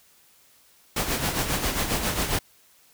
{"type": "noise with tremolo", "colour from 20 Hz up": "pink", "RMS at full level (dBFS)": -24, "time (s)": [0.96, 2.39], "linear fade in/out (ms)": 5, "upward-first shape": "sine", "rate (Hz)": 7.4, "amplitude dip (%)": 55, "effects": ["white hiss -58 dBFS RMS until 2.93 s"]}